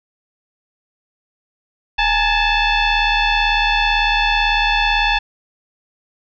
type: tone with frequency modulation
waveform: sine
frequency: 905 Hz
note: A5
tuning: 48 cents sharp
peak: -13 dBFS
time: 1.98-5.19 s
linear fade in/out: 10 ms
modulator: 866 Hz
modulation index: 3.2
effects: none